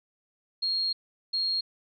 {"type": "tone bursts at uneven times", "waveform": "sine", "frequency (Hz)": 4259, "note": "C8", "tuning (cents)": 30, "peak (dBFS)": -25, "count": 2, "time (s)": [[0.62, 0.93], [1.33, 1.61]], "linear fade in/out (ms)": 10, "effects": []}